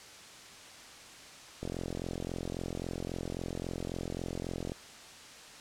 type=click train; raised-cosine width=2 ms; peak=-23 dBFS; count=136; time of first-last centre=1.63-4.719 s; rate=43.7 Hz; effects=white hiss -50 dBFS RMS until 5.6 s + low-pass 7000 Hz 12 dB/octave